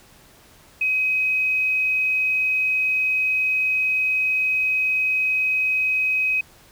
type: tone with quantisation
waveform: sine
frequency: 2529 Hz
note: D#7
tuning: 28 cents sharp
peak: -18 dBFS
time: 0.81-6.41 s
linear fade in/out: 5 ms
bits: 8
effects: pink hiss -51 dBFS RMS until 6.71 s